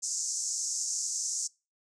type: band-pass noise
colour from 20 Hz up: white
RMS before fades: -33 dBFS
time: 0.02-1.48 s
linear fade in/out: 20 ms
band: 5700 to 7600 Hz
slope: 48 dB/octave
effects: noise-tail reverb RT60 0.3 s tail -25 dB re dry